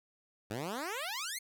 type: exponential sweep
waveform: 10% pulse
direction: up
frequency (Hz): 98 to 2217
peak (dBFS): -28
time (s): 0.5-1.39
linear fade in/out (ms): 10
effects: none